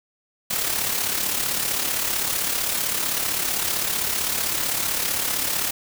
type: noise with amplitude modulation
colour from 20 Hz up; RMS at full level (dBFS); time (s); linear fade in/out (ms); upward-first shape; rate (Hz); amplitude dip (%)
white; -22; 0.5-5.71; 10; sine; 35.6; 50
effects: none